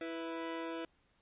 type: tone pair together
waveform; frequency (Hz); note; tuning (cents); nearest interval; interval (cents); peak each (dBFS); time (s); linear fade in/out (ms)
sawtooth; 329.6 / 493.9; E4 / B4; 0 / 0; perfect fifth; 700; -36 / -40; 0.01-0.85; 2
effects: pink hiss -73 dBFS RMS until 1.21 s + resampled to 8000 Hz